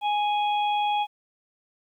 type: harmonic tone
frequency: 830.6 Hz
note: G#5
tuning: in tune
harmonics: 1 / 3 / 4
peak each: -22 / -35 / -34 dBFS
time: 0.01-1.07 s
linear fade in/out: 50 ms
effects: 10-bit